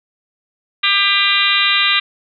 harmonic tone with a mistuned harmonic, 399 Hz, G4, 31 cents sharp, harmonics 3 / 4 / 5 / 6 / 7 / 8 / 9 / 10, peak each -21 / -23 / -20 / -19 / -19 / -21 / -20 / -19 dBFS, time 0.83-2 s, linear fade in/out 10 ms, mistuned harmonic 10, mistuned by -33 cents, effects none

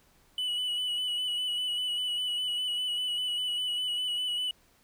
triangle tone with vibrato, 2960 Hz, F#7, in tune, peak -27 dBFS, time 0.38-4.51 s, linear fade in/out 2 ms, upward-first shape square, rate 5 Hz, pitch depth 22 cents each way, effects pink hiss -64 dBFS RMS until 4.83 s

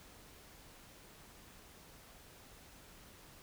silence, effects pink hiss -58 dBFS RMS until 3.42 s

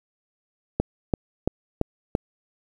click train, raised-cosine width 2 ms, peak -7 dBFS, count 5, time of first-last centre 0.8-2.151 s, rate 2.96 Hz, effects 8-bit

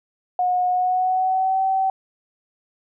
sine tone with pitch glide, 725 to 766.3 Hz, F#5 to G5, -35 to -40 cents, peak -17 dBFS, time 0.39-1.9 s, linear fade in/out 2 ms, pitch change +95 cents, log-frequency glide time 0.68-1.61 s, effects none

